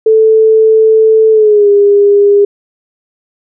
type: tone with pitch glide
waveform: sine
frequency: 440 to 405.8 Hz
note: A4 to G#4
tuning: 0 to -40 cents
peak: -3 dBFS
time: 0.06-2.45 s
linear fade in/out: 5 ms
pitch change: -140 cents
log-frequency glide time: 1.31-1.69 s
effects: none